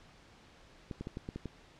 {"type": "clicks", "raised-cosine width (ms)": 3, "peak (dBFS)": -26, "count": 7, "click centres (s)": [0.912, 1.01, 1.071, 1.171, 1.289, 1.36, 1.457], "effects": ["pink hiss -59 dBFS RMS until 1.79 s", "low-pass 5000 Hz 12 dB/octave"]}